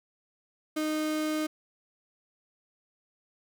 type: tone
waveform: 35% pulse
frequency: 308.7 Hz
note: D#4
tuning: 14 cents flat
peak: -26 dBFS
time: 0.76-1.47 s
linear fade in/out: 10 ms
effects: none